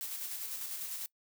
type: noise with tremolo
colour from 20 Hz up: blue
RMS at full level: -39 dBFS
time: 0.01-1.06 s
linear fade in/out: 0 ms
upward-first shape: square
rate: 10 Hz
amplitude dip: 30%
effects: noise-tail reverb RT60 0.1 s tail -23 dB re dry